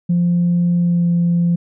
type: tone with pitch glide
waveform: sine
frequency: 174.1 to 172.1 Hz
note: F3 to F3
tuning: -5 to -25 cents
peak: -11 dBFS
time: 0.09-1.56 s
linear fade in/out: 10 ms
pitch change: -20 cents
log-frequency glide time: 0.77-1.09 s
effects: tanh soft clip ceiling -9 dBFS